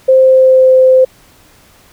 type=tone with pitch glide; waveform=sine; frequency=523.3 to 517.9 Hz; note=C5 to C5; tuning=0 to -18 cents; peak=-3 dBFS; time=0.08-1.05 s; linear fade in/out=10 ms; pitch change=-18 cents; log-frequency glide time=0.19-0.74 s; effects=pink hiss -45 dBFS RMS until 1.92 s